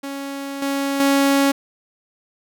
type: tone with level steps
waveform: sawtooth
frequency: 277.2 Hz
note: C#4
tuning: in tune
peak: -23 / -16 / -10 dBFS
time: 0.03-1.52 s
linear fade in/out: 10 ms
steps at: 0.62 / 1 s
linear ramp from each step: 2 ms
effects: none